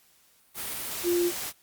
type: tone in noise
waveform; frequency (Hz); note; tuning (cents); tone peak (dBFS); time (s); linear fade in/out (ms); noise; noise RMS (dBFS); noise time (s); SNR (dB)
sine; 349.2; F4; 0; -22; 1.03-1.32; 50; white; -34; 0.54-1.53; +9
effects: white hiss -62 dBFS RMS until 1.62 s + Opus 48 kbps